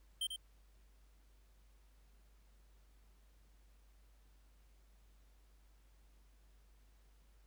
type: tone with echo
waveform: square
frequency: 3136 Hz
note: G7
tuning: in tune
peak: -36 dBFS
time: 0.21-0.27 s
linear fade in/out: 5 ms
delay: 92 ms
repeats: 1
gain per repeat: -6 dB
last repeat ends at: 0.362 s
effects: added 50 Hz sine -63 dBFS peak until 7.46 s + pink hiss -75 dBFS RMS until 7.46 s